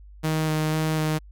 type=tone with vibrato; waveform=sawtooth; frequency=156.2 Hz; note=D#3; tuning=7 cents sharp; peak=-18 dBFS; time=0.23-1.19 s; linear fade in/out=20 ms; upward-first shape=square; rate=2 Hz; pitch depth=10 cents each way; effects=added 50 Hz sine -43 dBFS peak until 1.31 s